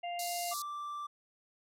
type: harmonic tone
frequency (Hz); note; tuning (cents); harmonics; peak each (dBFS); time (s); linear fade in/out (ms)
698.5; F5; 0; 1 / 3 / 4; -36 / -48 / -46; 0.03-0.54; 10
type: band-pass noise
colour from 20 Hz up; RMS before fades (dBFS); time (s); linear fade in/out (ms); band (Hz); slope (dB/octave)
pink; -41; 0.19-0.62; 2; 3900 to 15000; 96
type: tone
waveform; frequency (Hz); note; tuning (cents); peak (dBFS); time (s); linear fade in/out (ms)
triangle; 1174; D6; -1; -36; 0.51-1.07; 10
effects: none

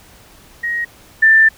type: tone pair in turn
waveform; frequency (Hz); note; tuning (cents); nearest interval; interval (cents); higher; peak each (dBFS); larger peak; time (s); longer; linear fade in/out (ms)
sine; 1884 / 1777.6; A#6 / A6; +18 / +17; minor second; 101; first; -17 / -6; second; 0.63-0.85 / 1.22-1.49; second; 10
effects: pink hiss -45 dBFS RMS until 1.57 s

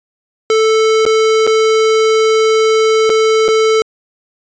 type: tone with dropouts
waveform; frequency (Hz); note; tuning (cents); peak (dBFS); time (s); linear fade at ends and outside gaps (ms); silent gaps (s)
square; 440; A4; 0; -9; 0.5-3.82; 1; 1.053-1.063 / 1.467-1.474 / 3.095-3.1 / 3.481-3.486
effects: resampled to 16000 Hz

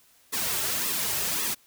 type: noise with flanger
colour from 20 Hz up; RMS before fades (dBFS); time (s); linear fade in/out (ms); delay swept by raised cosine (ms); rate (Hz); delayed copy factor
white; -28; 0.32-1.55; 20; 1.3 to 4.1; 1.8; -0.85
effects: white hiss -60 dBFS RMS until 1.66 s

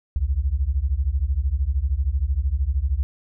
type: beating tone pair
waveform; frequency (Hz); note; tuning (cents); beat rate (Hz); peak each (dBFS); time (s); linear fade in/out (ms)
sine; 61.74 / 74.74; B1 / D2; 0 / +31; 13; -22; 0.16-3.03; 0
effects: none

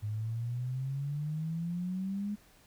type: exponential sweep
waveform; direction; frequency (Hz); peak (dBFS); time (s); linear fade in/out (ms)
sine; up; 103.9 to 209.4; -32; 0.02-2.36; 20
effects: pink hiss -62 dBFS RMS until 2.66 s

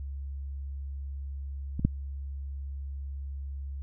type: clicks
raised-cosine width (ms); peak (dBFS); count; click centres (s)
5; -19 / -9; 2; 1.795 / 1.85
effects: added 69 Hz sine -34 dBFS peak until 3.82 s

